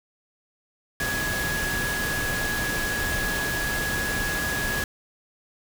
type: tone in noise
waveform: sine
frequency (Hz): 1673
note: G#6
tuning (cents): +12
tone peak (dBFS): -27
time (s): 1-4.84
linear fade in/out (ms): 2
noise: pink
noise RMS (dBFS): -29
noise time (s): 1-4.84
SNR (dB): -1
effects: none